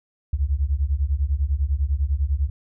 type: beating tone pair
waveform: sine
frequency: 65.41 / 75.41 Hz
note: C2 / D2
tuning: 0 / +46 cents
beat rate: 10 Hz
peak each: -22 dBFS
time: 0.33-2.5 s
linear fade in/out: 5 ms
effects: none